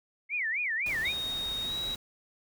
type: tone with vibrato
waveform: sine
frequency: 2081 Hz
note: C7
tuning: 10 cents flat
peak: -28 dBFS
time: 0.29-1.14 s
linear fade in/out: 50 ms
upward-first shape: sine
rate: 3.9 Hz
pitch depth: 300 cents each way
type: noise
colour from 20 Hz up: pink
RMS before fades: -43 dBFS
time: 0.86-1.96 s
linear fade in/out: 2 ms
type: tone with pitch glide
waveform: sine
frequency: 3729 to 3843 Hz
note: A#7 to B7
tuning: 0 to -48 cents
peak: -31 dBFS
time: 1.05-1.95 s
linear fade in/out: 5 ms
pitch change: +52 cents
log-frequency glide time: 1.62-1.74 s
effects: none